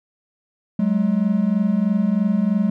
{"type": "tone pair together", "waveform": "triangle", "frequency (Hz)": [188.4, 211.5], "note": ["F#3", "G#3"], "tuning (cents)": [32, 32], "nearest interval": "major second", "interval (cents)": 200, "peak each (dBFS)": [-18, -16], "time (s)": [0.79, 2.7], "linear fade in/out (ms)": 5, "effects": []}